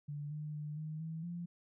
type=tone with pitch steps; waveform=sine; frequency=146.2 / 151.2 / 149.9 / 155.1 / 161.2 / 172.7 Hz; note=D3 / D#3 / D3 / D#3 / E3 / F3; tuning=-7 / -49 / +36 / -5 / -38 / -19 cents; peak=-39 dBFS; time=0.08-1.46 s; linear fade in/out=10 ms; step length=230 ms; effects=none